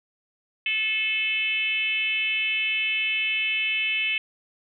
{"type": "tone with frequency modulation", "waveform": "sine", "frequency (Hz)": 2610, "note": "E7", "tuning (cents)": -18, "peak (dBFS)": -22, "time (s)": [0.66, 4.18], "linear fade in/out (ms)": 2, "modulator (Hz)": 433, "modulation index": 0.99, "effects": []}